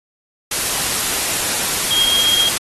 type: tone in noise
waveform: sine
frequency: 3248 Hz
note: G#7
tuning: 39 cents flat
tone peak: -14 dBFS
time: 1.91-2.49 s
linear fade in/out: 5 ms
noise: white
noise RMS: -19 dBFS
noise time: 0.51-2.58 s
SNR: +2 dB
effects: AAC 32 kbps